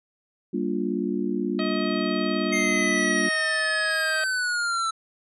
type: chord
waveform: sine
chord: G minor seventh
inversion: none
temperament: just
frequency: 196 / 235.2 / 294 / 352.8 Hz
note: G3 / Bb3 / D4 / F4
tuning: 0 / +16 / +2 / +18 cents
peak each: -29 / -29 / -29 / -29 dBFS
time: 0.53-3.29 s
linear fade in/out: 10 ms
type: harmonic tone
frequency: 632 Hz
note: D#5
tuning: 27 cents sharp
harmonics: 1 / 2 / 3 / 4 / 5 / 6 / 7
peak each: -31 / -34 / -36 / -37 / -38 / -39 / -39 dBFS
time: 1.59-4.24 s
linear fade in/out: 2 ms
type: linear sweep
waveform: square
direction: down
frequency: 2117 to 1318.5 Hz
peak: -24 dBFS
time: 2.52-4.91 s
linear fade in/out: 10 ms
effects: resampled to 24000 Hz